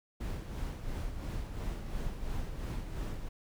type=noise with tremolo; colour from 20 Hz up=brown; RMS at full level=-35 dBFS; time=0.2-3.29 s; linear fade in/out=10 ms; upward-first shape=sine; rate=2.9 Hz; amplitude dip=50%; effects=none